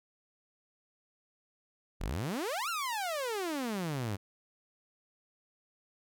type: exponential two-way sweep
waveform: sawtooth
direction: up then down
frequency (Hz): 36.71 to 1425 to 94.2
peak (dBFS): -29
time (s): 2-4.17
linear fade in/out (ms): 20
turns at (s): 2.69
effects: none